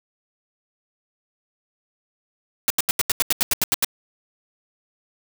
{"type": "noise bursts", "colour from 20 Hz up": "white", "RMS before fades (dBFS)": -19, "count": 12, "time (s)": [2.68, 3.846], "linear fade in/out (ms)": 0, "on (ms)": 22, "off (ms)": 82, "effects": []}